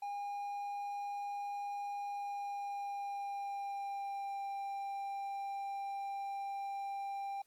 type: tone with pitch glide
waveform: triangle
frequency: 811 to 793.4 Hz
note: G#5 to G5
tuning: -41 to +21 cents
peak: -36 dBFS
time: 0.02-7.42 s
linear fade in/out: 5 ms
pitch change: -38 cents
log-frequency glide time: 1.98-4.45 s
effects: white hiss -75 dBFS RMS until 7.46 s + AAC 64 kbps